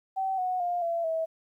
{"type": "tone with pitch steps", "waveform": "sine", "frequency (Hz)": [767, 735.3, 705, 675.9, 648], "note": ["G5", "F#5", "F5", "E5", "E5"], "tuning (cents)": [-38, -11, 16, 43, -30], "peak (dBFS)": -26, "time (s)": [0.16, 1.26], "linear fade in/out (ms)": 20, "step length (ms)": 220, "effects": ["11-bit"]}